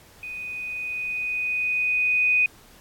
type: tone with level ramp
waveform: sine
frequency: 2489 Hz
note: D#7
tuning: in tune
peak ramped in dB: -32 to -16 dBFS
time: 0.23-2.46 s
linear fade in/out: 2 ms
effects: pink hiss -52 dBFS RMS until 2.8 s + AAC 64 kbps